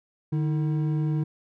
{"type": "tone pair together", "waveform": "triangle", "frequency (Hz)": [151, 320], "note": ["D3", "D#4"], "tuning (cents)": [48, 49], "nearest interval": "octave + minor second", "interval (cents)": 1301, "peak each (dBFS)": [-21, -30], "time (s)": [0.32, 1.24], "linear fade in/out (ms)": 10, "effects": []}